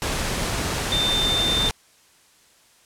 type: tone in noise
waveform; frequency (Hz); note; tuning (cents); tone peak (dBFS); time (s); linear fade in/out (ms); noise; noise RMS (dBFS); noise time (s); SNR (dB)
sine; 3586; A7; +32; -20; 0.92-1.69; 0; pink; -25; 0.02-1.71; +2
effects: white hiss -56 dBFS RMS until 2.85 s + low-pass 10000 Hz 12 dB/octave